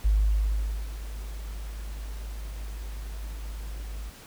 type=tone with ADSR envelope; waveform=sine; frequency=51.91 Hz; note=G#1; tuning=in tune; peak=-17 dBFS; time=0.04-4.1 s; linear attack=18 ms; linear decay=820 ms; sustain=-16 dB; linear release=6 ms; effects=tanh soft clip ceiling -13 dBFS + pink hiss -48 dBFS RMS until 4.26 s